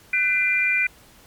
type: tone cluster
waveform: sine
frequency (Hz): 1506 / 2016 / 2389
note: F#6 / B6 / D7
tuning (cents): +30 / +35 / +29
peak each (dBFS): -27 / -24 / -19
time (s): 0.13-0.87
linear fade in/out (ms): 5
effects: pink hiss -51 dBFS RMS until 1.26 s + MP3 96 kbps